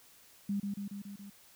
sine tone with echo, 201 Hz, G3, 44 cents sharp, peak -30 dBFS, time 0.49-0.6 s, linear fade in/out 5 ms, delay 140 ms, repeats 5, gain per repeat -3 dB, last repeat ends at 1.3 s, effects white hiss -60 dBFS RMS until 1.55 s

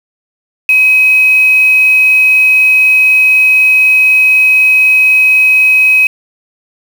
sine tone with quantisation, 2536 Hz, D#7, 32 cents sharp, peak -4 dBFS, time 0.69-6.07 s, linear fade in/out 2 ms, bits 4, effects none

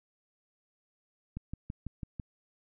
click train, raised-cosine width 5 ms, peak -25 dBFS, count 6, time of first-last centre 1.37-2.198 s, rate 6.04 Hz, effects none

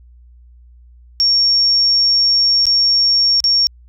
sine tone with dropouts, 5520 Hz, F8, 21 cents flat, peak -10 dBFS, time 1.2-3.67 s, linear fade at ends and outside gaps 0 ms, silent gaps 2.655-2.667 / 3.403-3.441 s, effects added 60 Hz sine -41 dBFS peak until 3.88 s

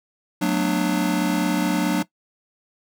square chord, B minor seventh, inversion second, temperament just, 185.21 / 222.2 / 246.9 / 296.3 Hz, F#3 / A3 / B3 / D4, +2 / +17 / 0 / +15 cents, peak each -24 / -28 / -29 / -23 dBFS, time 0.41-2.03 s, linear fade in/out 10 ms, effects noise-tail reverb RT60 0.1 s tail -18 dB re dry

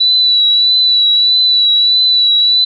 sine tone with vibrato, 3951 Hz, B7, in tune, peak -7 dBFS, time 0-2.65 s, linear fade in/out 10 ms, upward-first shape triangle, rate 1.6 Hz, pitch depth 33 cents each way, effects none

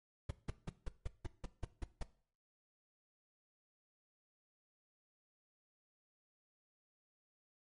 brown noise bursts, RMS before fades -38 dBFS, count 10, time 0.29-2.03 s, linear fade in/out 5 ms, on 21 ms, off 170 ms, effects noise-tail reverb RT60 0.5 s tail -17 dB re dry + MP3 48 kbps

